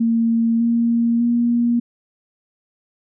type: tone with pitch steps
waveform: sine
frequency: 229.3 / 233.3 / 237.4 Hz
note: A#3 / A#3 / A#3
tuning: -28 / +2 / +32 cents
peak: -14 dBFS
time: 0-1.8 s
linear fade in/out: 10 ms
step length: 600 ms
effects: none